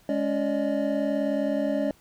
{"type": "tone cluster", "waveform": "triangle", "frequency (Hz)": [209.8, 280.7, 574, 613], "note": ["G#3", "C#4", "D5", "D#5"], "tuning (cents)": [18, 22, -40, -26], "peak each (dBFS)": [-29, -25, -28, -27], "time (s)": [0.09, 1.91], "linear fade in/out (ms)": 2, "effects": ["pink hiss -59 dBFS RMS until 2 s"]}